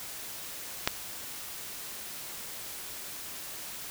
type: clicks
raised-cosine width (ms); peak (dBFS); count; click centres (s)
0.2; -6 / -26; 2; 0.875 / 0.878
effects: white hiss -41 dBFS RMS until 3.9 s

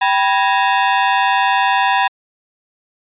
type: ring-modulated tone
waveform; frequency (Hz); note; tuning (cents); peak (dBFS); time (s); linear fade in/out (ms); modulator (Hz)
sawtooth; 880; A5; 0; -5; 0.01-2.08; 10; 100
effects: resampled to 8000 Hz

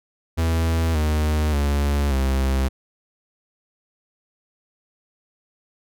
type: tone with pitch steps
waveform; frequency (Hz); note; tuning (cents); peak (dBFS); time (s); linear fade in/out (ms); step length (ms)
45% pulse; 82 / 76.51 / 71.39 / 66.6; E2 / D#2 / D2 / C2; -9 / -29 / -48 / +31; -18; 0.37-2.69; 20; 580
effects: none

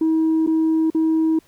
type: tone with dropouts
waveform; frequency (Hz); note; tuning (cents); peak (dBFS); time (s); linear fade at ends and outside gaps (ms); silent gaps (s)
sine; 320; D#4; +49; -13; 0.01-1.39; 5; 0.465-0.473 / 0.902-0.947
effects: tanh soft clip ceiling -13 dBFS + pink hiss -56 dBFS RMS until 1.47 s

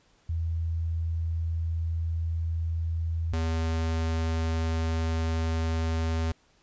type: tone pair in turn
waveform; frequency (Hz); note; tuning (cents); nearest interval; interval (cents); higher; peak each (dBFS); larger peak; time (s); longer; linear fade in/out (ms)
sine / square; 82.41 / 81.32; E2 / E2; 0 / -23; unison; 23; first; -26; neither; 0.29-3.33 / 3.33-6.32; first; 5
effects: pink hiss -64 dBFS RMS until 6.62 s + resampled to 16000 Hz

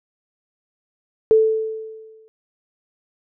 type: tone with exponential decay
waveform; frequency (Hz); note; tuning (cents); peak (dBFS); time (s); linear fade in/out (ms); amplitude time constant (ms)
sine; 440; A4; 0; -8; 1.31-2.28; 0; 210
effects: none

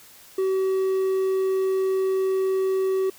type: tone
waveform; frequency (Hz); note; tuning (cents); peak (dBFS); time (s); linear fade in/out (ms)
triangle; 380.8; F#4; +50; -18; 0.38-3.1; 5
effects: white hiss -49 dBFS RMS until 3.18 s

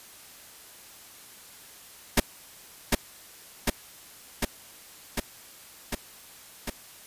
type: noise with echo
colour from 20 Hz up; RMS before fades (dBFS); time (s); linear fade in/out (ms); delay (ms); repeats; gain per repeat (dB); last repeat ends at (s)
pink; -19; 2.17-2.2; 5; 750; 6; -2; 6.7
effects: white hiss -49 dBFS RMS until 7.06 s + resampled to 32000 Hz

